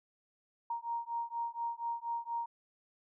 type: beating tone pair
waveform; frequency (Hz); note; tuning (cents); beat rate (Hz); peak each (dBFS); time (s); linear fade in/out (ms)
sine; 932.3 / 936.5; A#5 / A#5; 0 / +8; 4.2; -38 / -38; 0.7-2.46; 5
effects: none